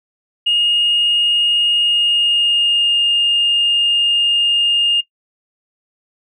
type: tone with pitch glide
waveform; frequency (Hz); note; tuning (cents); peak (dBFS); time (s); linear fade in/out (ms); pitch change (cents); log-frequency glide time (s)
sine; 2854 to 2828; F7 to F7; +37 to +21; -11; 0.46-5.01; 10; -16; 1.8-3.02
effects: noise-tail reverb RT60 0.1 s tail -18 dB re dry + tanh soft clip ceiling -7 dBFS